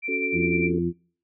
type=tone with tremolo; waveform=sine; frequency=2349 Hz; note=D7; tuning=in tune; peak=-23 dBFS; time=0.02-0.71 s; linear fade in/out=50 ms; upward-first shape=sine; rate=10 Hz; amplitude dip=60%
type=chord; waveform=sine; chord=F# minor; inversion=second; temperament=equal; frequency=277.2 / 370 / 440 Hz; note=C#4 / F#4 / A4; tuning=0 / 0 / 0 cents; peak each=-31 dBFS; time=0.08-0.79 s; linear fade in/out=5 ms
type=harmonic tone; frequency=86 Hz; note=F2; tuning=26 cents flat; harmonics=1 / 2 / 3 / 4; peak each=-34 / -26 / -32 / -25 dBFS; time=0.32-0.93 s; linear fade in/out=50 ms
effects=noise-tail reverb RT60 0.5 s tail -26 dB re dry